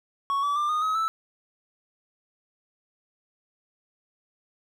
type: tone with pitch steps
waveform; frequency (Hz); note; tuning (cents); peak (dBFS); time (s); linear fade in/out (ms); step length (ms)
triangle; 1111 / 1149.5 / 1189.4 / 1230.6 / 1273.3 / 1317.4; C#6 / D6 / D6 / D#6 / D#6 / E6; +4 / -37 / +22 / -19 / +40 / -1; -21; 0.3-1.08; 0; 130
effects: none